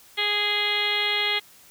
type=harmonic tone; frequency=414.5 Hz; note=G#4; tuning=3 cents flat; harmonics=1 / 2 / 3 / 4 / 5 / 6 / 7 / 8 / 9 / 10; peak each=-34 / -34 / -37 / -35 / -26 / -34 / -33 / -26 / -33 / -34 dBFS; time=0.17-1.4 s; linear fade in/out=20 ms; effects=white hiss -52 dBFS RMS until 1.7 s